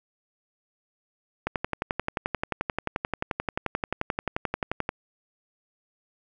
click train, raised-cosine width 0.5 ms, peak -11 dBFS, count 40, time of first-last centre 1.47-4.891 s, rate 11.4 Hz, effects none

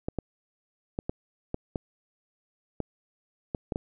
clicks, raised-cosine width 2 ms, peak -16 dBFS, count 10, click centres 0.085 / 0.187 / 0.989 / 1.095 / 1.544 / 1.758 / 2.803 / 3.548 / 3.722 / 3.759 s, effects none

